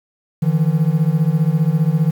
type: beating tone pair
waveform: triangle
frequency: 151.2 / 166.2 Hz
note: D#3 / E3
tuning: -49 / +15 cents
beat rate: 15 Hz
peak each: -14 dBFS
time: 0.42-2.11 s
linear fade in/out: 10 ms
effects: 7-bit